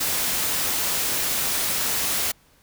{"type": "noise", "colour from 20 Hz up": "white", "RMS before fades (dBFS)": -24, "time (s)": [0, 2.32], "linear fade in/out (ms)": 10, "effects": ["pink hiss -58 dBFS RMS until 2.62 s"]}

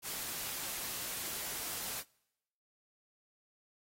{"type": "noise", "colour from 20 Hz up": "white", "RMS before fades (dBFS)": -40, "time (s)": [0.02, 2.04], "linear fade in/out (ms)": 50, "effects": ["noise-tail reverb RT60 0.9 s tail -26 dB re dry", "AAC 48 kbps"]}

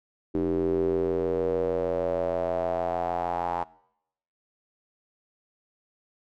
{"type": "tone with band-pass filter sweep", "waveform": "square", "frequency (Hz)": 43.22, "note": "F1", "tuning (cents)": -17, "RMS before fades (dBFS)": -27, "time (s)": [0.34, 3.64], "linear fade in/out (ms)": 10, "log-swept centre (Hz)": [340, 860], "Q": 5.9, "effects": ["noise-tail reverb RT60 0.8 s tail -23 dB re dry"]}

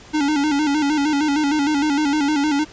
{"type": "tone with vibrato", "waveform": "square", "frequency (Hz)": 293.7, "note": "D4", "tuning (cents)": 0, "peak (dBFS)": -17, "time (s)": [0.13, 2.65], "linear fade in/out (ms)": 20, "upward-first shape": "square", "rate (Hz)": 6.5, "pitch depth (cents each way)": 72, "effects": ["pink hiss -43 dBFS RMS until 2.72 s", "resampled to 16000 Hz"]}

